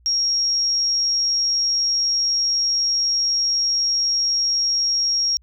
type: tone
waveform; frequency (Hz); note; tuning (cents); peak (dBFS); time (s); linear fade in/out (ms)
sine; 5588; F8; 0; -17; 0.06-5.37; 0
effects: added 60 Hz sine -51 dBFS peak until 5.42 s